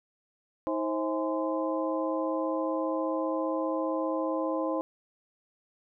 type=tone cluster; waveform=sine; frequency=318.6 / 531 / 646 / 834 / 1029 Hz; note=D#4 / C5 / E5 / G#5 / C6; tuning=+41 / +25 / -35 / +7 / -29 cents; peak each=-31 / -31 / -37 / -39 / -36 dBFS; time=0.67-4.81 s; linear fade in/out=0 ms; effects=none